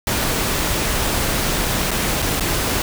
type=noise with dropouts; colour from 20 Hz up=pink; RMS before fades=-20 dBFS; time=0.07-2.82 s; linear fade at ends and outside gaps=1 ms; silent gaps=1.908-1.914 / 2.22-2.224 / 2.398-2.407 s; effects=none